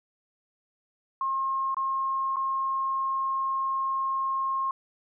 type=tone with dropouts; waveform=sine; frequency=1072 Hz; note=C6; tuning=42 cents sharp; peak=-25 dBFS; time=1.21-4.71 s; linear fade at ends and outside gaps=2 ms; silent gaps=1.745-1.768 / 2.36-2.367 s; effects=none